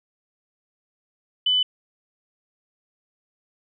sine tone, 3000 Hz, F#7, 23 cents sharp, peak -17 dBFS, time 1.46-1.63 s, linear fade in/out 5 ms, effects none

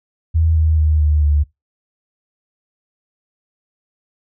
sine tone with pitch steps, 80.9 / 79.01 / 77.16 / 75.35 / 73.59 Hz, E2 / D#2 / D#2 / D2 / D2, -32 / +27 / -14 / +45 / +4 cents, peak -11 dBFS, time 0.34-1.44 s, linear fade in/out 20 ms, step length 220 ms, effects noise-tail reverb RT60 0.2 s tail -23 dB re dry

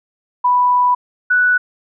sine tone pair in turn, 987.8 / 1480 Hz, B5 / F#6, 0 / 0 cents, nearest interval perfect fifth, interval 700 cents, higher second, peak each -10 dBFS, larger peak neither, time 0.44-0.95 / 1.3-1.58 s, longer first, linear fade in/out 10 ms, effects none

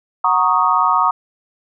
sine chord, D# minor seventh, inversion first, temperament equal, 740 / 932.3 / 1108.7 / 1244.5 Hz, F#5 / A#5 / C#6 / D#6, 0 / 0 / 0 / 0 cents, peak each -21 / -17 / -17 / -16 dBFS, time 0.24-1.11 s, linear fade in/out 5 ms, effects none

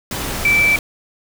sine tone in noise, 2326 Hz, D7, 17 cents flat, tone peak -11 dBFS, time 0.45-0.76 s, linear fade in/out 2 ms, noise pink, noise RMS -24 dBFS, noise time 0.11-0.79 s, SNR +10 dB, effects none

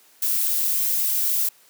violet noise, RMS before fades -22 dBFS, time 0.22-1.49 s, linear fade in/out 5 ms, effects white hiss -55 dBFS RMS until 1.69 s + high-pass 200 Hz 12 dB/octave

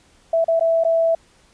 sine tone with dropouts, 659.3 Hz, E5, in tune, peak -14 dBFS, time 0.33-1.15 s, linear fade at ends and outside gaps 5 ms, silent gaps 0.444-0.481 / 0.596-0.608 / 0.838-0.848 s, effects pink hiss -55 dBFS RMS until 1.53 s + resampled to 22050 Hz

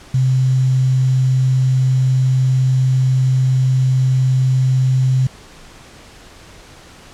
sine tone with quantisation, 130 Hz, C3, 11 cents flat, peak -11 dBFS, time 0.14-5.27 s, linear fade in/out 5 ms, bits 6, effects pink hiss -41 dBFS RMS until 7.13 s + low-pass 8000 Hz 12 dB/octave

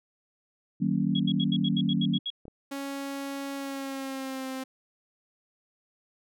sine chord, D# minor seventh, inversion none, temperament equal with one note detuned, 155.56 / 188.67 / 233.1 / 277.2 Hz, D#3 / F#3 / A#3 / C#4, 0 / +34 / 0 / 0 cents, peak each -30 / -27 / -29 / -31 dBFS, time 0.8-2.19 s, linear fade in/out 20 ms
sine tone bursts, 3322 Hz, G#7, in tune, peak -29 dBFS, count 10, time 1.15-2.303 s, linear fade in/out 5 ms, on 46 ms, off 77 ms
clicks, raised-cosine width 2 ms, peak -33 / -30 dBFS, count 2, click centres 2.454 / 2.481 s
sawtooth tone with pitch glide, 276.9 to 262.7 Hz, C#4 to C4, -2 to +7 cents, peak -29 dBFS, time 2.71-4.64 s, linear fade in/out 10 ms, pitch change -91 cents, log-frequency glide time 3.56-4.47 s
effects none

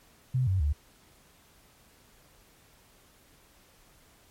sine tone with pitch steps, 128.4 / 94.5 / 73.1 Hz, C3 / F#2 / D2, -32 / +37 / -7 cents, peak -23 dBFS, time 0.34-0.73 s, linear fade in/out 10 ms, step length 130 ms, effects pink hiss -60 dBFS RMS until 4.3 s + MP3 64 kbps

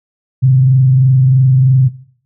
sine tone with frequency modulation, 130.81 Hz, C3, in tune, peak -5 dBFS, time 0.42-1.89 s, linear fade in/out 20 ms, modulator 23.1 Hz, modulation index 0.3, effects noise-tail reverb RT60 0.6 s tail -19 dB re dry

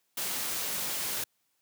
white noise, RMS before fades -33 dBFS, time 0.17-1.24 s, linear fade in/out 5 ms, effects white hiss -75 dBFS RMS until 1.61 s + high-pass 100 Hz 12 dB/octave

